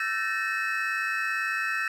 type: tone cluster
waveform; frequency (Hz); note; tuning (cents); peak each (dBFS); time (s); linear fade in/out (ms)
triangle; 1332 / 1542 / 1760 / 1858 / 2580; E6 / G6 / A6 / A#6 / E7; +18 / -29 / 0 / -6 / -38; -31; 0-1.88; 2
effects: none